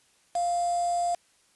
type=tone with quantisation; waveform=sine; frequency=698.5 Hz; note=F5; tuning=in tune; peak=-24 dBFS; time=0.35-1.15 s; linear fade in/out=5 ms; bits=6; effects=white hiss -64 dBFS RMS until 1.55 s + resampled to 24000 Hz